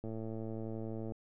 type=click train; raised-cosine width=2 ms; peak=-29 dBFS; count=121; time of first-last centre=0.04-1.121 s; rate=111 Hz; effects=none